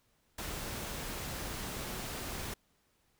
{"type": "noise", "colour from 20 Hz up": "pink", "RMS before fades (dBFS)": -40, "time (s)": [0.38, 2.54], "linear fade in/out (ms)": 5, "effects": ["pink hiss -73 dBFS RMS until 3.19 s"]}